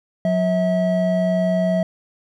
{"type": "tone pair together", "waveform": "triangle", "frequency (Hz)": [181.56, 647], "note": ["F#3", "E5"], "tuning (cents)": [-32, -32], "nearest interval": "octave + minor seventh", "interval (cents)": 2200, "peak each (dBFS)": -17, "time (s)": [0.25, 1.83], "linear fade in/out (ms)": 2, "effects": []}